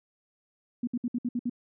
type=tone bursts; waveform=sine; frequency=242 Hz; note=B3; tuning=35 cents flat; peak=-26 dBFS; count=7; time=0.83-1.497 s; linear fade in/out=5 ms; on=43 ms; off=61 ms; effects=none